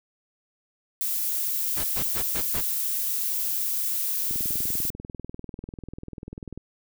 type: noise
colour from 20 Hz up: violet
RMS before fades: -27 dBFS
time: 1.01-4.9 s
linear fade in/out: 0 ms
type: noise bursts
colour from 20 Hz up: pink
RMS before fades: -32 dBFS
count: 5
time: 1.76-2.615 s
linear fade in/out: 20 ms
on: 83 ms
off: 110 ms
type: click train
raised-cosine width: 3 ms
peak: -24 dBFS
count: 47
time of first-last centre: 4.31-6.576 s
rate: 20.3 Hz
effects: none